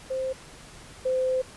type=tone pair in turn; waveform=sine; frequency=523.3 / 515.8 Hz; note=C5 / C5; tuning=0 / -25 cents; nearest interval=unison; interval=25 cents; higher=first; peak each=-26 / -22 dBFS; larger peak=second; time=0.1-0.33 / 1.05-1.42 s; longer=second; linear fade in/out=10 ms; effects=pink hiss -47 dBFS RMS until 1.56 s + resampled to 24000 Hz